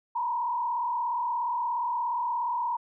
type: tone with frequency modulation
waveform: sine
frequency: 960 Hz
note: B5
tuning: 49 cents flat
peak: -26 dBFS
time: 0.15-2.77 s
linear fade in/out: 10 ms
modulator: 37 Hz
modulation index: 1.2
effects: none